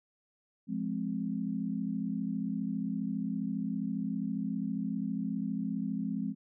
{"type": "chord", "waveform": "sine", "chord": "F minor", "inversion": "none", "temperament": "just", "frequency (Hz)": [174.61, 209.5, 261.9], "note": ["F3", "Ab3", "C4"], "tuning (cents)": [0, 15, 2], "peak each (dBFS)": [-37, -34, -36], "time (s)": [0.67, 6.35], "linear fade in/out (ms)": 50, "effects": []}